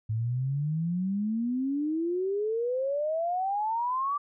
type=exponential sweep; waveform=sine; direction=up; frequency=107.2 to 1174.7 Hz; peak=-26 dBFS; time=0.09-4.18 s; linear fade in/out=10 ms; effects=none